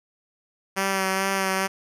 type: tone with vibrato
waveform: 5% pulse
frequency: 192.4 Hz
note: G3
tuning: 32 cents flat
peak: -11 dBFS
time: 0.76-1.68 s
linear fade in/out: 20 ms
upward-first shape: sine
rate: 2.3 Hz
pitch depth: 21 cents each way
effects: resampled to 32000 Hz